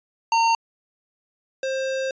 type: tone pair in turn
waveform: square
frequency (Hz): 915 / 529.9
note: A#5 / C5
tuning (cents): -32 / +22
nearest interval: major sixth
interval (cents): 946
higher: first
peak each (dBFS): -17 / -24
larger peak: first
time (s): 0.32-0.55 / 1.63-2.11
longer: second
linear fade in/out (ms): 2
effects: resampled to 16000 Hz